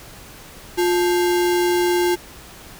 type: tone with sample-and-hold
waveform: sine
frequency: 353.3 Hz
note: F4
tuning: 20 cents sharp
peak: -15 dBFS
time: 0.77-2.16 s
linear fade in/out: 20 ms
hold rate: 1225 Hz
effects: pink hiss -41 dBFS RMS until 2.79 s